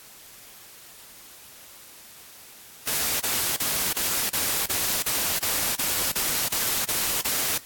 white noise bursts, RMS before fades -25 dBFS, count 13, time 2.87-7.58 s, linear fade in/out 5 ms, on 330 ms, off 35 ms, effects white hiss -47 dBFS RMS until 7.65 s + AAC 64 kbps

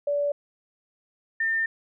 sine tone pair in turn, 577 / 1804.6 Hz, D5 / A6, -31 / +43 cents, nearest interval octave + minor sixth, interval 1974 cents, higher second, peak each -22 dBFS, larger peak neither, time 0.07-0.32 / 1.4-1.66 s, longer second, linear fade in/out 5 ms, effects none

